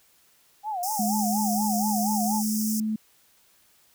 sine tone with vibrato, 784 Hz, G5, in tune, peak -27 dBFS, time 0.63-2.43 s, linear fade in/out 50 ms, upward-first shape sine, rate 4.2 Hz, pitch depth 190 cents each way
pink high-pass noise, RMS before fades -32 dBFS, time 0.83-2.8 s, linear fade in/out 2 ms, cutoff 5200 Hz, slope 96 dB/octave
sine tone with pitch glide, 210.7 to 216.9 Hz, G#3 to A3, +25 to -25 cents, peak -24 dBFS, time 0.99-2.96 s, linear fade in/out 5 ms, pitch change +50 cents, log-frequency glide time 2.07-2.74 s
effects white hiss -61 dBFS RMS until 3.94 s

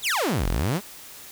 sawtooth exponential two-way sweep, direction down then up, 4186 to 37 to 221 Hz, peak -18 dBFS, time 0.02-0.81 s, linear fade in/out 50 ms, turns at 0.48 s, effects white hiss -43 dBFS RMS until 1.31 s

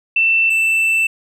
sine / triangle tone pair in turn, 2674 / 2661 Hz, E7 / E7, +24 / +16 cents, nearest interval unison, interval 8 cents, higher first, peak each -11 dBFS, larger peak neither, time 0.16-0.5 / 0.5-1.07 s, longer second, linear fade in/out 5 ms, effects none

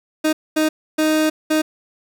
30% pulse tone bursts at uneven times, 310.9 Hz, D#4, 1 cent flat, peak -12 dBFS, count 4, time 0.24-0.33 / 0.56-0.69 / 0.98-1.3 / 1.5-1.62 s, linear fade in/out 10 ms, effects none

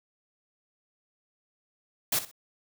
white noise with echo, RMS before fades -26 dBFS, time 2.12-2.19 s, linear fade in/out 5 ms, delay 62 ms, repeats 2, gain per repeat -13 dB, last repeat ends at 2.314 s, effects none

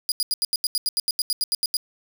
sawtooth tone bursts, 4885 Hz, D#8, 33 cents flat, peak -17 dBFS, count 16, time 0.09-1.768 s, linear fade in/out 0 ms, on 28 ms, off 82 ms, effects none

